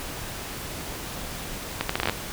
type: accelerating click train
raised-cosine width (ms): 0.3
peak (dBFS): -7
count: 9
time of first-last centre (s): 1.81-2.096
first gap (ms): 84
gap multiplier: 0.73
effects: pink hiss -35 dBFS RMS until 2.32 s